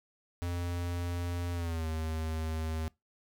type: tone with pitch glide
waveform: square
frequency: 87.31 to 79.6 Hz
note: F2 to D#2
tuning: 0 to +40 cents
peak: -33 dBFS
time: 0.42-2.88 s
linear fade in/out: 0 ms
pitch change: -160 cents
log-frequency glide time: 1.53-1.87 s
effects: noise-tail reverb RT60 0.2 s tail -23 dB re dry